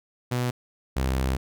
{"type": "tone pair in turn", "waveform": "sawtooth", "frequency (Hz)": [123.47, 65.41], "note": ["B2", "C2"], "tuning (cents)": [0, 0], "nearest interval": "major seventh", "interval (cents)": 1100, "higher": "first", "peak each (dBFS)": [-20, -19], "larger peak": "second", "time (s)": [[0.31, 0.51], [0.96, 1.37]], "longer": "second", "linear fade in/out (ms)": 10, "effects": []}